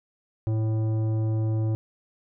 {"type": "tone with tanh clipping", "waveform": "triangle", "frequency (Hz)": 110, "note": "A2", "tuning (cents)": 0, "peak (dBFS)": -24, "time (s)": [0.47, 1.75], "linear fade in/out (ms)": 0, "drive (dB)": 16, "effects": []}